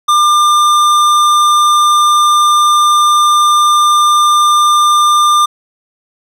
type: tone with hard clipping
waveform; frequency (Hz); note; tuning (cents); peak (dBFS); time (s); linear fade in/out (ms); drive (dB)
triangle; 1198; D6; +34; -8; 0.08-5.46; 10; 18
effects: none